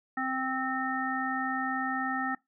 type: harmonic tone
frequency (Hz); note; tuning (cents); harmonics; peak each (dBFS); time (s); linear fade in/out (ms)
261.6; C4; 0; 1 / 3 / 5 / 7; -34 / -34 / -34 / -34; 0.17-2.35; 5
effects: noise-tail reverb RT60 0.2 s tail -23 dB re dry